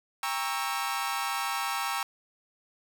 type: chord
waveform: sawtooth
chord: G diminished seventh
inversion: none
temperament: equal with one note detuned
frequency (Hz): 798.2 / 932.3 / 1108.7 / 1318.5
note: G5 / Bb5 / Db6 / Fb6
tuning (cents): +31 / 0 / 0 / 0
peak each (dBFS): -31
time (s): 0.23-2.03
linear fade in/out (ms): 2
effects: none